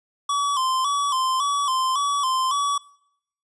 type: tone with vibrato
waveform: square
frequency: 1089 Hz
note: C#6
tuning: 31 cents flat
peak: -21 dBFS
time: 0.29-2.78 s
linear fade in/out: 5 ms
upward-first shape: square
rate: 1.8 Hz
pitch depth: 78 cents each way
effects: noise-tail reverb RT60 0.7 s tail -21 dB re dry + resampled to 24000 Hz